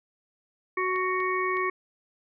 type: harmonic tone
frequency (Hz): 370.8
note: F#4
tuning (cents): +4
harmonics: 1 / 3 / 5 / 6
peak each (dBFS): -29 / -28 / -33 / -32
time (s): 0.77-1.7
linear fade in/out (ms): 5
type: clicks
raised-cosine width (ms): 0.3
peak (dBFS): -29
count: 3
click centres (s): 0.96 / 1.203 / 1.57
effects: none